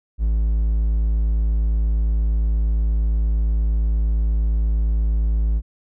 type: tone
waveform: triangle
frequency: 54.3 Hz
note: A1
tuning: 22 cents flat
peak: -14 dBFS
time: 0.18-5.62 s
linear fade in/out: 50 ms
effects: none